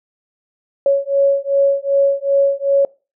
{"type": "beating tone pair", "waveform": "sine", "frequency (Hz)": [554.4, 557], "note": ["C#5", "C#5"], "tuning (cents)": [0, 8], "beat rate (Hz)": 2.6, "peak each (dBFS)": -15, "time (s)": [0.86, 2.85], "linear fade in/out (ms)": 2, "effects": ["noise-tail reverb RT60 0.3 s tail -22 dB re dry"]}